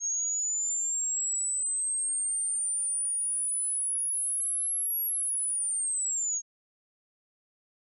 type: linear two-way sweep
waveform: sine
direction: up then down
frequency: 6500 to 11410 to 6500 Hz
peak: -27 dBFS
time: 0-6.42 s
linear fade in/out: 50 ms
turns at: 5.05 s
effects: none